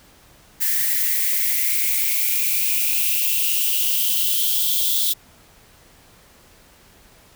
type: noise with high-pass filter sweep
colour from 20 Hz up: violet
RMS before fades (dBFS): -20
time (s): 0.6-5.14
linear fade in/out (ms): 20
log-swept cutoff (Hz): 1800 to 3500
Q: 8
effects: pink hiss -51 dBFS RMS until 7.35 s